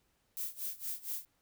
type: noise with tremolo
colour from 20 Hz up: violet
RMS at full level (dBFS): -37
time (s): 0.37-1.25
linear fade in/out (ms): 0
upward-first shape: sine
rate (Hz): 4.3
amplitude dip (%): 90
effects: pink hiss -75 dBFS RMS until 1.41 s